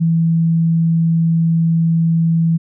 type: tone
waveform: sine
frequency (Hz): 164.9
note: E3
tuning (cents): +1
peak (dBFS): -11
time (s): 0-2.58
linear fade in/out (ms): 20
effects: none